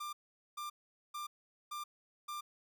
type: tone bursts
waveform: 45% pulse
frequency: 1190 Hz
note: D6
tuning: 22 cents sharp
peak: -40 dBFS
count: 5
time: 0-2.41 s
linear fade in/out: 10 ms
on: 130 ms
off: 440 ms
effects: none